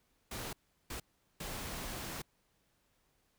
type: noise bursts at uneven times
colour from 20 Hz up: pink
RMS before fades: -42 dBFS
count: 3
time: 0.31-0.53 / 0.9-1 / 1.4-2.22 s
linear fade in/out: 5 ms
effects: pink hiss -75 dBFS RMS until 3.38 s